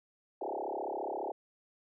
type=tone with frequency modulation; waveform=sine; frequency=608 Hz; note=D#5; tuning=40 cents flat; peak=-34 dBFS; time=0.41-1.32 s; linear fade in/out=5 ms; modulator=34.6 Hz; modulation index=7.7; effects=none